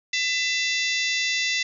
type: harmonic tone with a mistuned harmonic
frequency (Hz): 669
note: E5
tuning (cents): +25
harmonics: 3 / 4 / 5 / 6 / 7 / 8 / 9 / 10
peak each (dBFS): -26 / -28 / -30 / -32 / -33 / -34 / -35 / -36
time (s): 0.13-1.63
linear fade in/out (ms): 5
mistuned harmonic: 5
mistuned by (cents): +96
effects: none